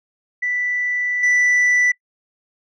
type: tone with level steps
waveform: sine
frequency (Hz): 1975.5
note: B6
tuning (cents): 0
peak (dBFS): -18 / -10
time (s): 0.42-1.92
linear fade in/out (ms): 10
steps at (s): 1.23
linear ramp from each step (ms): 5
effects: noise-tail reverb RT60 0.1 s tail -25 dB re dry + tanh soft clip ceiling -12 dBFS